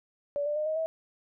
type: tone with pitch steps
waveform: sine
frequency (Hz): 575 / 591.8 / 609.2 / 627 / 645.4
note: D5 / D5 / D#5 / D#5 / E5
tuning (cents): -37 / +13 / -37 / +13 / -37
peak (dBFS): -27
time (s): 0.36-0.86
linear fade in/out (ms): 0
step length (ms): 100
effects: none